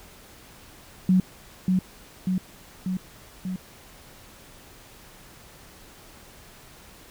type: tone with echo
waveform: sine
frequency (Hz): 185.2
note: F#3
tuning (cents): +2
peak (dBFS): -15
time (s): 1.09-1.2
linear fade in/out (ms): 2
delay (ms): 590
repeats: 4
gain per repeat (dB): -3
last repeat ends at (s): 3.56
effects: pink hiss -49 dBFS RMS until 7.1 s